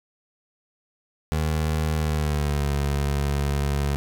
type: tone with pitch glide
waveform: 25% pulse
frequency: 77.78 to 70.91 Hz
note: D#2 to C#2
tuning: 0 to +40 cents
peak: -18 dBFS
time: 1.32-3.96 s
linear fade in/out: 0 ms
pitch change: -160 cents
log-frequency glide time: 1.97-2.7 s
effects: none